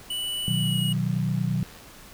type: tone with pitch glide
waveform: square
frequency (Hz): 2960 to 2901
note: F#7 to F#7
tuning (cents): 0 to -35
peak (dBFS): -28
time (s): 0.1-0.93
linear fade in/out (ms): 5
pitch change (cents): -35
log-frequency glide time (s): 0.53-0.8
type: chord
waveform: sine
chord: B major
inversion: none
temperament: equal with one note detuned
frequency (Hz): 123.47 / 155.56 / 184.46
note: B2 / D#3 / F#3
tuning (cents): 0 / 0 / -5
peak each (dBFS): -27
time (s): 0.48-1.63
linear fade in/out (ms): 0
type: click train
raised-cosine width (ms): 0.2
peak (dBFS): -32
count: 70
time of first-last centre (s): 0.94-1.8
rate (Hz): 80.2
effects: pink hiss -47 dBFS RMS until 2.13 s